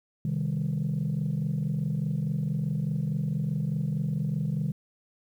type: chord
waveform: sine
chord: C minor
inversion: none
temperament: equal with one note detuned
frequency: 130.81 / 155.56 / 199.08 Hz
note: C3 / Eb3 / G3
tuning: 0 / 0 / +27 cents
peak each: -30 / -27 / -31 dBFS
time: 0.25-4.72 s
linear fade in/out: 2 ms
effects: tanh soft clip ceiling -21 dBFS + 10-bit